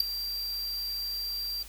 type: tone with ADSR envelope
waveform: square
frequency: 4718 Hz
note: D8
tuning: 7 cents sharp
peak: -16 dBFS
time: 0-1.63 s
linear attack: 5 ms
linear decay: 4 ms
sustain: -16 dB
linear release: 5 ms
effects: added 50 Hz sine -47 dBFS peak until 1.68 s + white hiss -49 dBFS RMS until 1.68 s